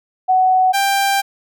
sine / sawtooth tone pair in turn, 746 / 790.4 Hz, F#5 / G5, +14 / +14 cents, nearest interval minor second, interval 100 cents, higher second, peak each -10 dBFS, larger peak neither, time 0.28-0.73 / 0.73-1.22 s, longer second, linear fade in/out 20 ms, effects none

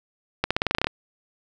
accelerating click train, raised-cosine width 0.3 ms, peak -5 dBFS, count 11, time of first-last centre 0.44-0.87 s, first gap 66 ms, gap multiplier 0.9, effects none

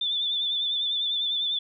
sine tone with vibrato, 3520 Hz, A7, in tune, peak -24 dBFS, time 0.01-1.59 s, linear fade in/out 5 ms, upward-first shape sine, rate 10 Hz, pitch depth 46 cents each way, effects none

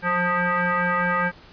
sine tone with frequency modulation, 174.61 Hz, F3, in tune, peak -19 dBFS, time 0.02-1.32 s, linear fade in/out 50 ms, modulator 354 Hz, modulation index 5.1, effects pink hiss -48 dBFS RMS until 1.52 s + resampled to 11025 Hz

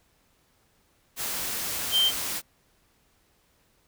sine tone in noise, 3136 Hz, G7, in tune, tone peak -19 dBFS, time 1.91-2.12 s, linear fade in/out 50 ms, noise white, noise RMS -31 dBFS, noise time 1.16-2.42 s, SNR +9 dB, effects pink hiss -66 dBFS RMS until 3.87 s

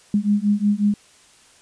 sine beating tone pair, 203.2 / 208.7 Hz, G#3 / G#3, -38 / +9 cents, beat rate 5.5 Hz, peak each -19 dBFS, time 0.14-0.94 s, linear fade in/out 2 ms, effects white hiss -52 dBFS RMS until 1.61 s + resampled to 22050 Hz

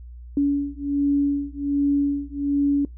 sine beating tone pair, 283.2 / 284.5 Hz, C#4 / C#4, +37 / +45 cents, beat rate 1.3 Hz, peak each -22 dBFS, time 0.37-2.85 s, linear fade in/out 2 ms, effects noise-tail reverb RT60 0.2 s tail -23 dB re dry + added 60 Hz sine -37 dBFS peak until 2.97 s

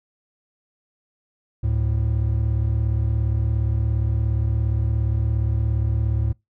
triangle tone pair together, 72.2 / 109.4 Hz, D2 / A2, -29 / -9 cents, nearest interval perfect fifth, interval 720 cents, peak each -20 / -19 dBFS, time 1.63-6.33 s, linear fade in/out 10 ms, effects noise-tail reverb RT60 0.2 s tail -26 dB re dry

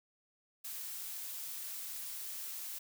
blue noise, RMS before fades -43 dBFS, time 0.64-2.79 s, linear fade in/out 10 ms, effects none

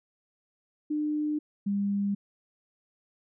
sine tone pair in turn, 300.8 / 200.8 Hz, D4 / G3, +42 / +42 cents, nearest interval perfect fifth, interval 700 cents, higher first, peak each -26 / -25 dBFS, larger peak second, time 0.9-1.39 / 1.66-2.15 s, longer neither, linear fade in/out 10 ms, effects none

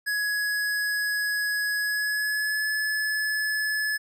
square tone with pitch glide, 1677 to 1718.2 Hz, G#6 to A6, +16 to -42 cents, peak -25 dBFS, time 0.06-3.98 s, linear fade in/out 20 ms, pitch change +42 cents, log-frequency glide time 1.77-2.67 s, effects none

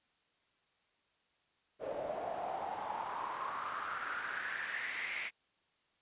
pink noise with band-pass filter sweep, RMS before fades -40 dBFS, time 1.79-5.31 s, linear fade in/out 50 ms, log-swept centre 560 to 2300 Hz, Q 5.7, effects white hiss -75 dBFS RMS until 6.01 s + resampled to 8000 Hz

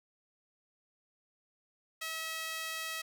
sawtooth tone with high-pass filter, 644 Hz, E5, 41 cents flat, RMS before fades -39 dBFS, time 2.01-3.02 s, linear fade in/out 10 ms, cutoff 1900 Hz, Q 1.1, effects none

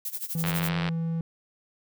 violet noise with tremolo, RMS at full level -31 dBFS, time 0.05-0.69 s, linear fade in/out 2 ms, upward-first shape sine, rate 12 Hz, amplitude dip 85%
triangle tone, 164.81 Hz, E3, in tune, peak -24 dBFS, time 0.35-1.21 s, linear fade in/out 2 ms
click train, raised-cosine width 0.3 ms, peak -14 dBFS, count 41, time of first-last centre 0.44-0.888 s, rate 89.2 Hz
effects none

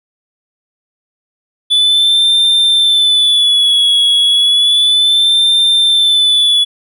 triangle tone with vibrato, 3464 Hz, A7, 28 cents flat, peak -6 dBFS, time 1.7-6.65 s, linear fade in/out 20 ms, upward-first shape sine, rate 0.32 Hz, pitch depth 60 cents each way, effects none

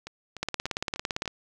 two click trains, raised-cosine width 0.2 ms, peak -21 / -11 dBFS, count 5 / 16, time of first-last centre 0.07-1.257 / 0.43-1.277 s, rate 3.37 / 17.7 Hz, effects none

